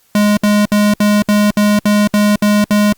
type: tone bursts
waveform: square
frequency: 207.7 Hz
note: G#3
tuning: in tune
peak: -9 dBFS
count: 10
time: 0.15-2.926 s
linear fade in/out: 2 ms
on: 220 ms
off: 64 ms
effects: white hiss -54 dBFS RMS until 2.97 s + Opus 48 kbps